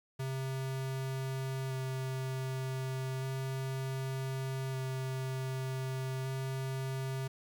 square tone with vibrato, 132.1 Hz, C3, 17 cents sharp, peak -35 dBFS, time 0.19-7.28 s, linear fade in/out 10 ms, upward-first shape square, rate 0.33 Hz, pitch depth 9 cents each way, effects 11-bit

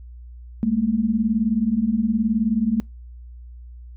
sine beating tone pair, 207.7 / 226.7 Hz, G#3 / A#3, 0 / -48 cents, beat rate 19 Hz, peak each -22 / -19 dBFS, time 0.63-2.8 s, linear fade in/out 0 ms, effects noise-tail reverb RT60 0.2 s tail -26 dB re dry + added 60 Hz sine -37 dBFS peak until 3.96 s

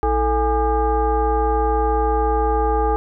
sine tone with frequency modulation, 440 Hz, A4, in tune, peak -15 dBFS, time 0.03-2.96 s, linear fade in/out 0 ms, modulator 383 Hz, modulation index 1.5, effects none

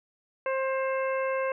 harmonic tone, 530 Hz, C5, 22 cents sharp, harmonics 1 / 2 / 3 / 4 / 5, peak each -27 / -33 / -37 / -39 / -41 dBFS, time 0.46-1.52 s, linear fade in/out 2 ms, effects none

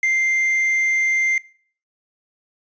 triangle tone with quantisation, 2093 Hz, C7, in tune, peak -14 dBFS, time 0.03-1.38 s, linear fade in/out 2 ms, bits 7, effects noise-tail reverb RT60 0.5 s tail -22 dB re dry + resampled to 16000 Hz

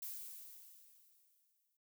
violet noise with exponential decay, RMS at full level -44 dBFS, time 0.02-1.77 s, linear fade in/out 5 ms, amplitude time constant 380 ms, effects noise-tail reverb RT60 0.3 s tail -21 dB re dry

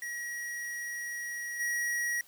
square tone with level steps, 1908 Hz, A#6, 40 cents sharp, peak -36 / -30 dBFS, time 0.02-2.21 s, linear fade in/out 2 ms, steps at 1.59 s, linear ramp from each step 20 ms, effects white hiss -59 dBFS RMS until 2.27 s

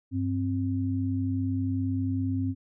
sine tone pair together, 98.7 / 263.7 Hz, G2 / C4, +12 / +14 cents, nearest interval octave + perfect fourth, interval 1702 cents, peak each -28 dBFS, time 0.11-2.55 s, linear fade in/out 50 ms, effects none

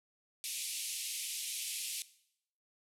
white band-pass noise, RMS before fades -40 dBFS, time 0.44-2.02 s, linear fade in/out 0 ms, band 2300 to 12000 Hz, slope 48 dB/octave, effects noise-tail reverb RT60 0.7 s tail -17 dB re dry

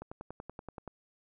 click train, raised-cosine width 1 ms, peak -28 dBFS, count 10, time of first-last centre 0.02-0.877 s, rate 10.5 Hz, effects none

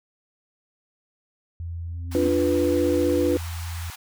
sine tone, 84.5 Hz, E2, 43 cents sharp, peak -29 dBFS, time 1.6-3.9 s, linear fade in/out 0 ms
sine tone with exponential growth, 263.4 Hz, C4, 12 cents sharp, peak -24 dBFS, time 1.86-2.28 s, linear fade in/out 2 ms, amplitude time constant 90 ms
pink high-pass noise, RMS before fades -40 dBFS, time 2.11-3.96 s, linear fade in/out 10 ms, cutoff 720 Hz, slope 96 dB/octave
sine chord, B diminished, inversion first, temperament equal, 293.7 / 349.2 / 493.9 Hz, D4 / F4 / B4, 0 / 0 / 0 cents, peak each -23 dBFS, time 2.15-3.37 s, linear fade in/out 0 ms
effects none

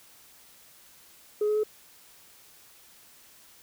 sine tone with pitch steps, 420 / 423.9 / 427.8 Hz, G#4 / G#4 / A4, +19 / +35 / -49 cents, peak -21 dBFS, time 1.41-1.635 s, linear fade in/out 5 ms, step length 75 ms, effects tanh soft clip ceiling -20 dBFS + white hiss -55 dBFS RMS until 3.62 s

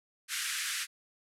pink band-pass noise, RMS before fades -35 dBFS, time 0.28-0.87 s, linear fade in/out 50 ms, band 1400 to 12000 Hz, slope 48 dB/octave, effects none

